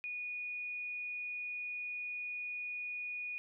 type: tone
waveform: sine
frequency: 2460 Hz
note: D#7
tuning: 20 cents flat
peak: -38 dBFS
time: 0.04-3.38 s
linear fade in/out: 0 ms
effects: none